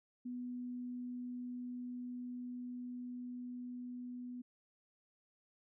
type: tone with level ramp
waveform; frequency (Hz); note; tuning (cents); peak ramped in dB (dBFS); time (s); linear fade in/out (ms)
sine; 246.9; B3; 0; -40 to -43; 0.25-4.42; 10
effects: none